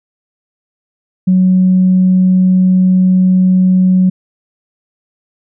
sine tone, 185 Hz, F#3, in tune, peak -5 dBFS, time 1.27-4.1 s, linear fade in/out 10 ms, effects tanh soft clip ceiling -1 dBFS

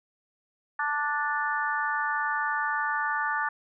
harmonic tone, 293.7 Hz, D4, in tune, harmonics 3 / 4 / 5 / 6, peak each -31 / -31 / -31 / -31 dBFS, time 0.79-3.49 s, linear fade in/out 5 ms, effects none

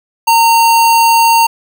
sine tone with sample-and-hold, 919 Hz, A#5, 25 cents flat, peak -5 dBFS, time 0.27-1.47 s, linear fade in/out 10 ms, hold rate 3675 Hz, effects none

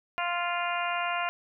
harmonic tone, 348.6 Hz, F4, 3 cents flat, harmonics 2 / 3 / 4 / 5 / 6 / 7 / 8, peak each -32 / -33 / -34 / -40 / -39 / -37 / -37 dBFS, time 0.18-1.29 s, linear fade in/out 0 ms, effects none

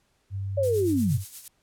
sine tone, 97.7 Hz, G2, 5 cents flat, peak -28 dBFS, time 0.3-1.25 s, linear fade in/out 50 ms
sine linear sweep, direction down, 578 to 102.2 Hz, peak -21 dBFS, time 0.57-1.18 s, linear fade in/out 10 ms
violet noise with tremolo, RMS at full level -34 dBFS, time 0.63-1.48 s, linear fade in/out 2 ms, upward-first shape sine, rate 8.5 Hz, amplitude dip 60%
effects pink hiss -69 dBFS RMS until 1.62 s + low-pass 11000 Hz 12 dB/octave

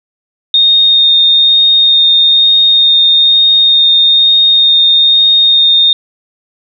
sine tone with vibrato, 3683 Hz, A#7, 22 cents flat, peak -4 dBFS, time 0.54-5.93 s, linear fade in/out 2 ms, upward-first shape sine, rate 1.1 Hz, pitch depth 9 cents each way, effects none

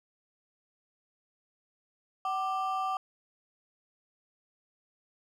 triangle ring-modulated tone, 970 Hz, B5, 31 cents flat, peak -24 dBFS, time 2.25-2.97 s, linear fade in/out 2 ms, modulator 212 Hz, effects none

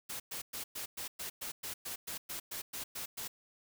white noise bursts, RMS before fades -41 dBFS, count 15, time 0.09-3.28 s, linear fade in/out 10 ms, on 110 ms, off 110 ms, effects none

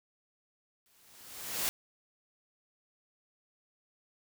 white noise with exponential growth, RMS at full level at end -30 dBFS, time 0.86-1.69 s, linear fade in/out 0 ms, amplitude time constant 180 ms, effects none

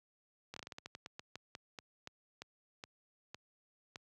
slowing click train, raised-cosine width 0.2 ms, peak -28 dBFS, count 19, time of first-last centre 0.54-3.959 s, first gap 24 ms, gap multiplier 1.21, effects high-pass 80 Hz 12 dB/octave

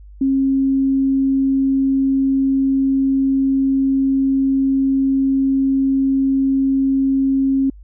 sine tone, 270 Hz, C#4, 45 cents flat, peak -13 dBFS, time 0.21-7.7 s, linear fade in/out 5 ms, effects added 50 Hz sine -37 dBFS peak until 7.83 s

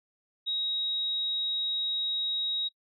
sine tone, 3800 Hz, A#7, 33 cents sharp, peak -28 dBFS, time 0.46-2.69 s, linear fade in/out 20 ms, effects noise-tail reverb RT60 0.1 s tail -20 dB re dry

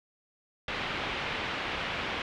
white low-pass noise, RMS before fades -34 dBFS, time 0.68-2.22 s, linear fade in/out 2 ms, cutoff 3100 Hz, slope 24 dB/octave, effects none

